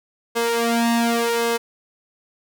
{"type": "tone with flanger", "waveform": "sawtooth", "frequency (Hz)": 233.1, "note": "A#3", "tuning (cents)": 0, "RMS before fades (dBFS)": -20, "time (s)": [0.35, 1.58], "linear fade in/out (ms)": 20, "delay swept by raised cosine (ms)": [1.9, 3.2], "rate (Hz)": 0.89, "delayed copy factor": 0.9, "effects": []}